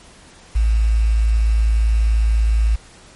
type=tone with quantisation; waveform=sine; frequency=55 Hz; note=A1; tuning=in tune; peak=-12 dBFS; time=0.55-2.76 s; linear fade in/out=10 ms; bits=6; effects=pink hiss -45 dBFS RMS until 3.15 s + MP3 48 kbps